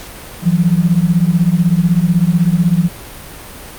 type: beating tone pair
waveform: sine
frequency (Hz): 164.81 / 180.81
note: E3 / F#3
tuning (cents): 0 / -40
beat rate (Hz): 16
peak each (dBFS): -12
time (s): 0.42-2.9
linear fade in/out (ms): 50
effects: pink hiss -32 dBFS RMS until 3.78 s + Opus 48 kbps